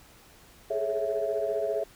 sine chord, A major seventh, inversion third, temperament equal with one note detuned, 415.3 / 430.2 / 554.4 / 659.3 Hz, G#4 / A4 / C#5 / E5, 0 / -39 / 0 / 0 cents, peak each -33 / -32 / -32 / -29 dBFS, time 0.7-1.84 s, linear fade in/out 10 ms, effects tanh soft clip ceiling -17 dBFS + pink hiss -55 dBFS RMS until 1.95 s

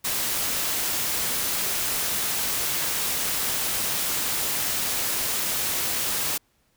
white noise, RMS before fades -26 dBFS, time 0.04-6.38 s, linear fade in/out 10 ms, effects pink hiss -67 dBFS RMS until 6.76 s

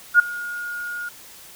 sine tone with ADSR envelope, 1432 Hz, F6, 43 cents sharp, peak -6 dBFS, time 0.14-1.09 s, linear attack 54 ms, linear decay 8 ms, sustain -21 dB, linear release 7 ms, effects white hiss -44 dBFS RMS until 1.55 s

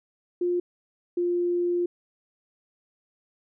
sine tone pair in turn, 353.3 / 350.7 Hz, F4 / F4, +20 / +7 cents, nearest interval unison, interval 13 cents, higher first, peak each -22 dBFS, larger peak neither, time 0.41-0.6 / 1.17-1.86 s, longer second, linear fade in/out 5 ms, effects none

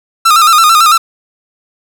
45% pulse tone with vibrato, 1284 Hz, E6, 46 cents flat, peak -4 dBFS, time 0.25-0.98 s, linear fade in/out 10 ms, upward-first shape square, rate 9 Hz, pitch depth 75 cents each way, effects none

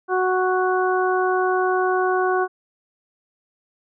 harmonic tone, 370 Hz, F#4, in tune, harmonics 1 / 2 / 3 / 4, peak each -20 / -23 / -25 / -26 dBFS, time 0.08-2.48 s, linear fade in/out 50 ms, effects none

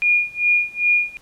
sine tone with tremolo, 2431 Hz, D#7, 41 cents flat, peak -12 dBFS, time 0.02-1.17 s, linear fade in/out 0 ms, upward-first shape sine, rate 2.5 Hz, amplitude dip 95%, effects pink hiss -53 dBFS RMS until 1.21 s + low-pass 12000 Hz 12 dB/octave

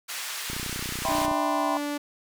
pink band-pass noise, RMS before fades -34 dBFS, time 0.08-1.27 s, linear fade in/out 20 ms, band 1500 to 15000 Hz, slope 12 dB/octave
click train, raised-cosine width 3 ms, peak -23 dBFS, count 26, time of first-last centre 0.5-1.314 s, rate 30.7 Hz
sine chord, C major seventh, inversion first, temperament just, 654.1 / 784.9 / 981.1 / 1046.5 Hz, E5 / G5 / B5 / C6, -14 / +2 / -12 / 0 cents, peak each -30 dBFS, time 1.05-1.77 s, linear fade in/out 0 ms
sawtooth tone with pitch glide, 298.5 to 291 Hz, D4 to D4, +28 to -16 cents, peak -24 dBFS, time 1.09-1.98 s, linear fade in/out 10 ms, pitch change -44 cents, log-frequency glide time 1.23-1.79 s
effects none

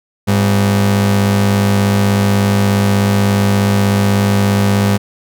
45% pulse ring-modulated tone, 152.1 Hz, D#3, 39 cents flat, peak -7 dBFS, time 0.27-4.98 s, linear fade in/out 20 ms, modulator 48.3 Hz, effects none

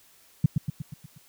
sine tone with echo, 148.3 Hz, D3, 17 cents sharp, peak -13 dBFS, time 0.44-0.46 s, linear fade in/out 5 ms, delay 120 ms, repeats 6, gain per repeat -5 dB, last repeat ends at 1.18 s, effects white hiss -58 dBFS RMS until 1.28 s

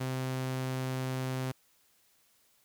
sawtooth tone, 130 Hz, C3, 11 cents flat, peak -28 dBFS, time 0-1.52 s, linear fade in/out 10 ms, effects white hiss -68 dBFS RMS until 2.64 s

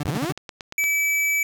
30% pulse tone bursts, 146.83 Hz, D3, in tune, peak -21 dBFS, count 5, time 0-0.325 s, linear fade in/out 5 ms, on 33 ms, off 40 ms
sawtooth linear sweep, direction up, 67.3 to 392 Hz, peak -21 dBFS, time 0.05-0.31 s, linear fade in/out 0 ms
click train, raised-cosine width 0.2 ms, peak -17 dBFS, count 6, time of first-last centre 0.26-0.84 s, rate 8.62 Hz
square tone, 2300 Hz, D7, 37 cents flat, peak -20 dBFS, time 0.78-1.43 s, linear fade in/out 2 ms
effects 8-bit

